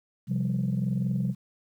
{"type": "chord", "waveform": "sine", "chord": "C suspended fourth", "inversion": "none", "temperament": "equal", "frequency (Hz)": [130.81, 174.61, 196], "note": ["C3", "F3", "G3"], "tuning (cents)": [0, 0, 0], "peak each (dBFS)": [-27, -29, -28], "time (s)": [0.27, 1.35], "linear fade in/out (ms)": 50, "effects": ["tanh soft clip ceiling -19 dBFS", "10-bit"]}